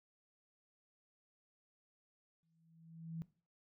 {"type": "tone with exponential growth", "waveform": "sine", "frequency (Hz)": 163.8, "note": "E3", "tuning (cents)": -11, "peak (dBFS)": -39, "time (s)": [2.43, 3.22], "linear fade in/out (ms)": 0, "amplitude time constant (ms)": 170, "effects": ["noise-tail reverb RT60 0.4 s tail -18 dB re dry"]}